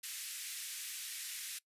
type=band-pass noise; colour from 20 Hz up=white; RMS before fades=-44 dBFS; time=0.03-1.59 s; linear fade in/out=10 ms; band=1800 to 13000 Hz; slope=24 dB/octave; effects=noise-tail reverb RT60 0.1 s tail -21 dB re dry + resampled to 32000 Hz